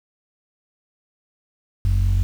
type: tone pair together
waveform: sine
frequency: 45.71 / 92 Hz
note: F#1 / F#2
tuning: -20 / -9 cents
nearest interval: octave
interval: 1211 cents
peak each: -16 dBFS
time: 1.85-2.23 s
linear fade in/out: 0 ms
effects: tanh soft clip ceiling -12 dBFS + 7-bit